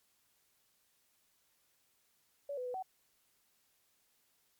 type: tone with pitch steps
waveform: sine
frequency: 568 / 501 / 496.3 / 754 Hz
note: C#5 / B4 / B4 / F#5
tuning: +42 / +25 / +8 / +32 cents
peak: -37 dBFS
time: 2.49-2.826 s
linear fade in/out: 5 ms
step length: 84 ms
effects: white hiss -74 dBFS RMS until 4.59 s + MP3 96 kbps